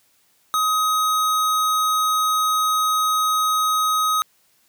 square tone, 1260 Hz, D#6, 21 cents sharp, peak -18 dBFS, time 0.54-4.22 s, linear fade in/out 0 ms, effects white hiss -61 dBFS RMS until 4.68 s + high-pass 60 Hz 12 dB/octave

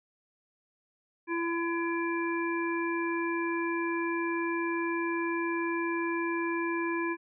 harmonic tone, 337.2 Hz, E4, 39 cents sharp, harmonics 1 / 3 / 5 / 7, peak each -30 / -35 / -37 / -38 dBFS, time 1.27-7.17 s, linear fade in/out 50 ms, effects none

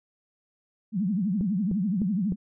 sine tone with vibrato, 196 Hz, G3, in tune, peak -23 dBFS, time 0.92-2.36 s, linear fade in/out 50 ms, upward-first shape triangle, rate 12 Hz, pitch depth 270 cents each way
click train, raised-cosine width 3 ms, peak -21 dBFS, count 4, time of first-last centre 1.41-2.322 s, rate 3.29 Hz
effects none

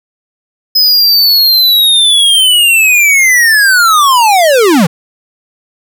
square linear sweep, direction down, 5090 to 146.83 Hz, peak -5 dBFS, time 0.75-4.87 s, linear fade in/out 10 ms, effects none

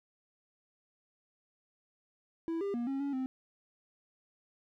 triangle tone with pitch steps, 329.8 / 399.1 / 238 / 271.9 / 281.3 / 260.5 Hz, E4 / G4 / A#3 / C#4 / C#4 / C4, +1 / +31 / +36 / -33 / +26 / -7 cents, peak -30 dBFS, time 2.48-3.26 s, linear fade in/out 0 ms, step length 130 ms, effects none

